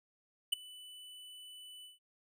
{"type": "tone with ADSR envelope", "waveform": "square", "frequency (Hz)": 2987, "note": "F#7", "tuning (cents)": 16, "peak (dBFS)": -26, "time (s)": [0.52, 1.99], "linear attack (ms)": 11, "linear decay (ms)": 10, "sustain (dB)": -24, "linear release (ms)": 150, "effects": []}